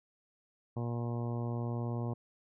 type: harmonic tone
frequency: 118.8 Hz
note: A#2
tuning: 33 cents sharp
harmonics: 1 / 2 / 3 / 4 / 5 / 6 / 7 / 8 / 9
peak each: -34 / -40 / -44 / -46 / -48 / -50 / -51 / -52 / -53 dBFS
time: 0.76-2.14 s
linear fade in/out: 10 ms
effects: none